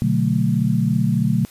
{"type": "chord", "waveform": "sine", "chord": "B minor seventh", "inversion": "none", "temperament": "equal", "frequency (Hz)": [123.47, 146.83, 185, 220], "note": ["B2", "D3", "F#3", "A3"], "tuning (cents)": [0, 0, 0, 0], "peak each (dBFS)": -21, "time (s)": [0.02, 1.45], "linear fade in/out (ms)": 0, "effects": ["white hiss -47 dBFS RMS until 1.5 s", "resampled to 32000 Hz"]}